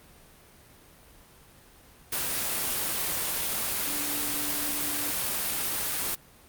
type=tone in noise; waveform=sine; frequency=292.5 Hz; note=D4; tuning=7 cents flat; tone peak=-39 dBFS; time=3.87-5.11 s; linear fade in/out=5 ms; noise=white; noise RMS=-29 dBFS; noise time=2.12-6.15 s; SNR=-13 dB; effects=pink hiss -54 dBFS RMS until 6.48 s + Opus 32 kbps